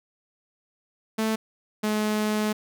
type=tone pair in turn; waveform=sawtooth; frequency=220 / 213 Hz; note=A3 / G#3; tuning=0 / +44 cents; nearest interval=minor second; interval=56 cents; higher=first; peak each=-19 dBFS; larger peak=neither; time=1.18-1.36 / 1.83-2.53 s; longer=second; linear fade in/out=10 ms; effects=none